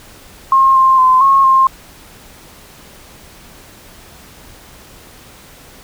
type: tone with pitch steps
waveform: sine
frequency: 1070 / 1056 / 1031 / 1087 / 1061 Hz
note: C6 / C6 / C6 / C#6 / C6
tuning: +38 / +16 / -26 / -34 / +24 cents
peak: -6 dBFS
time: 0.52-1.67 s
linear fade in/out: 2 ms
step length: 230 ms
effects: pink hiss -40 dBFS RMS until 5.83 s